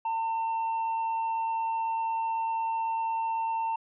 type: tone with amplitude modulation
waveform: triangle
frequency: 904 Hz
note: A5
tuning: 47 cents sharp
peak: -24 dBFS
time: 0.05-3.76 s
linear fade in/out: 5 ms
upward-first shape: sine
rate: 110 Hz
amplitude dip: 25%
effects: resampled to 8000 Hz